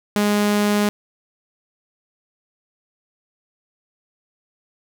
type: tone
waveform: sawtooth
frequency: 207 Hz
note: G#3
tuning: 5 cents flat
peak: -12 dBFS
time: 0.16-0.89 s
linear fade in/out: 0 ms
effects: none